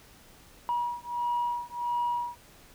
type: beating tone pair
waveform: sine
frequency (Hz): 960 / 961.5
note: B5 / B5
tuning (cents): -49 / -47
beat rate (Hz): 1.5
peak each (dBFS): -30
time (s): 0.69-2.36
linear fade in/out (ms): 0
effects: tanh soft clip ceiling -22 dBFS + pink hiss -55 dBFS RMS until 2.74 s